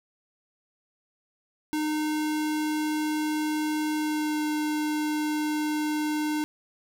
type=tone with pitch glide; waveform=square; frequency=305.9 to 303.3 Hz; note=D#4 to D#4; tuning=-29 to -44 cents; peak=-26 dBFS; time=1.73-6.44 s; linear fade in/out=0 ms; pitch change=-15 cents; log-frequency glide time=3.96-4.43 s; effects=none